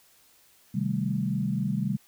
sine chord, A half-diminished seventh, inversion first, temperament equal, 130.81 / 155.56 / 196 / 220 Hz, C3 / Eb3 / G3 / A3, 0 / 0 / 0 / 0 cents, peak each -31 / -32 / -28 / -33 dBFS, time 0.74-1.97 s, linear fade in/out 10 ms, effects white hiss -60 dBFS RMS until 2.07 s

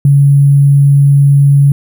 sine tone with sample-and-hold, 140.9 Hz, C#3, 29 cents sharp, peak -3 dBFS, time 0.05-1.72 s, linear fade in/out 2 ms, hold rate 11025 Hz, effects none

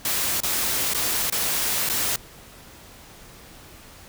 white noise with dropouts, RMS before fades -24 dBFS, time 0.05-2.16 s, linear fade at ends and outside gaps 2 ms, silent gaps 0.404-0.433 / 0.936-0.946 / 1.3-1.323 / 1.89-1.897 s, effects pink hiss -46 dBFS RMS until 4.08 s

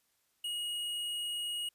square tone, 2886 Hz, F#7, 44 cents flat, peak -35 dBFS, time 0.44-1.69 s, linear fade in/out 5 ms, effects white hiss -75 dBFS RMS until 1.74 s + resampled to 32000 Hz

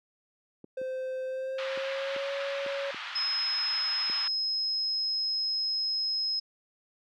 clicks, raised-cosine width 3 ms, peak -27 dBFS, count 7, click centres 0.643 / 0.815 / 1.775 / 2.163 / 2.663 / 2.945 / 4.098 s
triangle tone with pitch glide, 519 to 556.3 Hz, C5 to C#5, -14 to +6 cents, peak -29 dBFS, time 0.77-2.91 s, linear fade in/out 5 ms, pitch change +120 cents, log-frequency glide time 1.26-2.31 s
pink band-pass noise, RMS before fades -39 dBFS, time 1.58-4.28 s, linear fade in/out 5 ms, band 1100 to 3800 Hz, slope 24 dB/octave
sine tone, 5130 Hz, E8, 48 cents flat, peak -27 dBFS, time 3.15-6.4 s, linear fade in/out 10 ms
effects high-pass 300 Hz 12 dB/octave

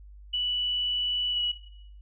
sine tone with pitch glide, 2959 to 2925 Hz, F#7 to F#7, -1 to -21 cents, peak -25 dBFS, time 0.33-1.52 s, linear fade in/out 10 ms, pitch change -20 cents, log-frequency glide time 1.31-1.4 s, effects noise-tail reverb RT60 0.8 s tail -17 dB re dry + added 50 Hz sine -45 dBFS peak until 2.01 s

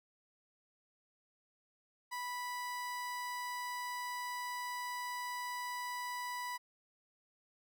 30% pulse tone, 985 Hz, B5, 5 cents flat, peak -36 dBFS, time 2.11-6.58 s, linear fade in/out 20 ms, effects none

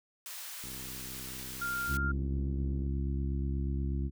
white high-pass noise, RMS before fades -43 dBFS, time 0.26-1.97 s, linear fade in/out 0 ms, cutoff 930 Hz, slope 12 dB/octave
click train, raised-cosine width 3 ms, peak -36 dBFS, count 145, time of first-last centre 0.64-2.866 s, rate 64.7 Hz
sine tone, 1396.9 Hz, F6, in tune, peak -32 dBFS, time 1.61-2.12 s, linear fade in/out 10 ms
harmonic tone, 68.3 Hz, C#2, 25 cents flat, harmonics 1 / 2 / 3 / 4 / 5, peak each -31 / -37 / -41 / -43 / -45 dBFS, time 1.87-4.11 s, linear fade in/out 50 ms
effects none

